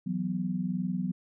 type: chord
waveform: sine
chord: E suspended second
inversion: none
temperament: equal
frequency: 164.81 / 185 / 246.9 Hz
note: E3 / F#3 / B3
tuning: 0 / 0 / 0 cents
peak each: -35 / -30 / -35 dBFS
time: 0.06-1.12 s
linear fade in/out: 10 ms
effects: none